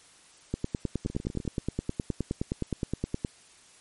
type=two click trains; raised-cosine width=3 ms; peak=-24 / -15 dBFS; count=9 / 27; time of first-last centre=1.05-1.452 / 0.54-3.248 s; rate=19.9 / 9.6 Hz; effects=white hiss -56 dBFS RMS until 3.8 s + MP3 48 kbps